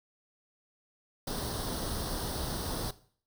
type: noise with comb filter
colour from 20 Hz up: pink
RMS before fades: -35 dBFS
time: 1.27-2.91 s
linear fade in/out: 5 ms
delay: 0.21 ms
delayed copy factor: +0.75
effects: noise-tail reverb RT60 0.5 s tail -17 dB re dry